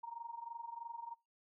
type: tone with amplitude modulation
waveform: sine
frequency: 932.3 Hz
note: A#5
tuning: in tune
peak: -40 dBFS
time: 0.03-1.15 s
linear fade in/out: 10 ms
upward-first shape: sine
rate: 23.1 Hz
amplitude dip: 85%
effects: noise-tail reverb RT60 0.3 s tail -25 dB re dry